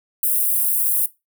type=high-pass noise; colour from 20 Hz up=white; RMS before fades=-19 dBFS; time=0.23-1.06 s; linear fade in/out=2 ms; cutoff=9300 Hz; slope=48 dB/octave; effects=noise-tail reverb RT60 0.2 s tail -17 dB re dry